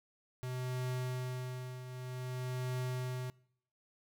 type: tone with tremolo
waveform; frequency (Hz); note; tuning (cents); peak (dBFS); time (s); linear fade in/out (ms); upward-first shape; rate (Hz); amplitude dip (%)
square; 126.9; B2; +47; -35; 0.43-3.3; 0; triangle; 0.53; 70
effects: noise-tail reverb RT60 0.7 s tail -24 dB re dry